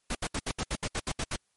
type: noise bursts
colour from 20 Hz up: pink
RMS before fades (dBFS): -31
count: 11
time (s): 0.1-1.361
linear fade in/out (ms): 5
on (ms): 51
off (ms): 70
effects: white hiss -74 dBFS RMS until 1.56 s + MP3 48 kbps